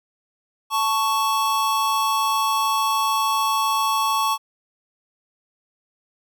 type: tone pair together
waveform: square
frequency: 880 / 1113.1 Hz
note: A5 / C#6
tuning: 0 / +7 cents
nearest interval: major third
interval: 407 cents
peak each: -24 / -21 dBFS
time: 0.7-4.38 s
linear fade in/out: 50 ms
effects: none